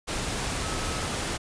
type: tone in noise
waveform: sine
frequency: 1291 Hz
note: E6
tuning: 37 cents flat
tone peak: -39 dBFS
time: 0.61-1.08 s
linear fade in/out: 20 ms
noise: pink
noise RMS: -30 dBFS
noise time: 0.07-1.38 s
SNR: -12 dB
effects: resampled to 22050 Hz